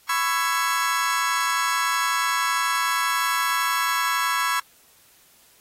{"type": "chord", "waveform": "35% pulse", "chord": "C# minor seventh", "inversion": "third", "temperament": "just", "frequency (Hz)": [997.9, 1108.7, 1330.5, 1663.1], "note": ["B5", "C#6", "E6", "G#6"], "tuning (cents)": [18, 0, 16, 2], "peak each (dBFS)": -25, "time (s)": [0.09, 4.6], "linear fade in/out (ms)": 5, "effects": ["white hiss -56 dBFS RMS until 5.6 s", "AAC 48 kbps"]}